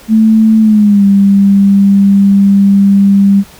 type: tone with pitch glide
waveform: sine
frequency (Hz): 220 to 198.28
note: A3 to G3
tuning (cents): 0 to +20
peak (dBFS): -3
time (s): 0.08-3.44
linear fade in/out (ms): 50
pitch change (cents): -180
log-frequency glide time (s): 0.6-1.05
effects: pink hiss -37 dBFS RMS until 3.59 s